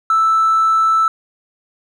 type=tone with hard clipping; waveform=sine; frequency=1318.5 Hz; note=E6; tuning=in tune; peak=-11 dBFS; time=0.1-1.08 s; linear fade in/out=2 ms; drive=1 dB; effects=none